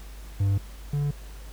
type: tone pair in turn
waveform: triangle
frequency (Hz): 98.8 / 144.68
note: G2 / D3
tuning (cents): +14 / -26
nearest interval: perfect fifth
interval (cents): 660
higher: second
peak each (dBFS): -18 / -21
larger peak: first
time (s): 0.4-0.58 / 0.93-1.11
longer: neither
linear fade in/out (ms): 5
effects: added 50 Hz sine -39 dBFS peak until 1.52 s + pink hiss -50 dBFS RMS until 1.52 s